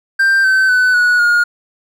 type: tone with pitch steps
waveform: triangle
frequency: 1575 / 1537.3 / 1500.4 / 1464.4 / 1429.3 Hz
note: G6 / G6 / F#6 / F#6 / F6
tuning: +8 / -34 / +24 / -18 / +40 cents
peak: -7 dBFS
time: 0.19-1.44 s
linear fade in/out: 10 ms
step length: 250 ms
effects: none